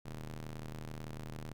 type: ring-modulated tone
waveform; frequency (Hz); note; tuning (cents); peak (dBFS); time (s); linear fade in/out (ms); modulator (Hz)
sawtooth; 78.1; D#2; +7; -35; 0.05-1.53; 10; 54.7
effects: none